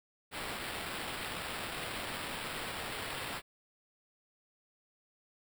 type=noise with sample-and-hold; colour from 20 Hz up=blue; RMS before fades=-40 dBFS; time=0.31-3.42 s; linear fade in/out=50 ms; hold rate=6300 Hz; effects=none